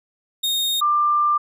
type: tone pair in turn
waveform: 40% pulse / sine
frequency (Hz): 3704 / 1189.1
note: A#7 / D6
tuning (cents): -12 / +21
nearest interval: octave + minor sixth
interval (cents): 1967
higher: first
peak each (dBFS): -18 / -15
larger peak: second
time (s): 0.43-0.81 / 0.81-1.38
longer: second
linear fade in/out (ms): 10
effects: none